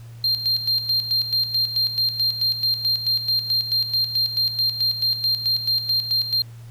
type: tone with tremolo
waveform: triangle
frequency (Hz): 4186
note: C8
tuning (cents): 0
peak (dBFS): -16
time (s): 0.24-6.42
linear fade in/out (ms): 2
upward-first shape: square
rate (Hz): 4.6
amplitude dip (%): 65
effects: added 116 Hz sine -37 dBFS peak until 6.7 s + pink hiss -53 dBFS RMS until 6.7 s